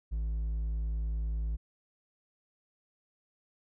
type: tone with hard clipping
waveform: sine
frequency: 55 Hz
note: A1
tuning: in tune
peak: -31 dBFS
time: 0.11-1.57 s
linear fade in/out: 20 ms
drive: 3 dB
effects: none